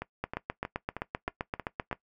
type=two click trains; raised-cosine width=0.5 ms; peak=-20 / -16 dBFS; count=7 / 14; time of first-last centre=0.02-1.913 / 0.24-1.928 s; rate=3.17 / 7.7 Hz; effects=noise-tail reverb RT60 0.1 s tail -19 dB re dry